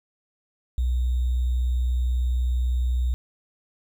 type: tone with sample-and-hold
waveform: sine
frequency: 61.9 Hz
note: B1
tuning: 5 cents sharp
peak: -20 dBFS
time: 0.78-3.14 s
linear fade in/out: 0 ms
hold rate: 3675 Hz
effects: none